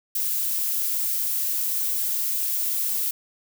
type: noise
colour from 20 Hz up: violet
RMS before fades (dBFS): -25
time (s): 0.15-3.11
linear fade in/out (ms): 5
effects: none